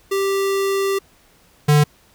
square tone pair in turn, 392 / 148.28 Hz, G4 / D3, 0 / +17 cents, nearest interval octave + perfect fourth, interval 1683 cents, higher first, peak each -18 / -11 dBFS, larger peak second, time 0.11-0.99 / 1.68-1.84 s, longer first, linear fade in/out 10 ms, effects pink hiss -54 dBFS RMS until 2.14 s

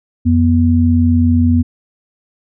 sine tone pair together, 88 / 243.4 Hz, F2 / B3, +14 / -25 cents, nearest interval octave + tritone, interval 1761 cents, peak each -11 dBFS, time 0.25-1.63 s, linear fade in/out 20 ms, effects none

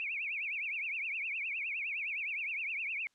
sine tone with vibrato, 2438 Hz, D#7, 36 cents flat, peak -34 dBFS, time 0-3.07 s, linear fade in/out 0 ms, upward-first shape triangle, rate 9.7 Hz, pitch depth 230 cents each way, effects white hiss -75 dBFS RMS until 3.14 s + low-pass 7000 Hz 12 dB/octave

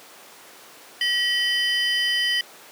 triangle tone cluster, 1926 / 3048 / 4897 Hz, B6 / G7 / D#8, -44 / -49 / -28 cents, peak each -22 / -21 / -29 dBFS, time 1.01-2.41 s, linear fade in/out 2 ms, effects pink hiss -45 dBFS RMS until 2.71 s + high-pass 400 Hz 12 dB/octave

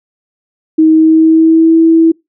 sine tone with pitch glide, 316.4 to 326.8 Hz, D#4 to E4, +29 to -15 cents, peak -3 dBFS, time 0.78-2.12 s, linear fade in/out 10 ms, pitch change +56 cents, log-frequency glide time 0.9-1.77 s, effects noise-tail reverb RT60 0.2 s tail -26 dB re dry

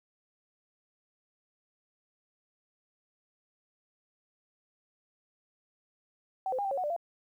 sine tone with pitch steps, 763 / 514 / 809 / 779 / 551 / 736 / 592 / 684 Hz, G5 / C5 / G#5 / G5 / C#5 / F#5 / D5 / F5, -47 / -31 / -46 / -11 / -11 / -9 / +14 / -36 cents, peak -29 dBFS, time 6.46-6.964 s, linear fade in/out 2 ms, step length 63 ms, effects 11-bit

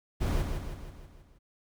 brown noise with echo, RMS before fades -28 dBFS, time 0.2-0.43 s, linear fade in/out 20 ms, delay 160 ms, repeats 6, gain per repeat -5 dB, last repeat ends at 1.39 s, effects none

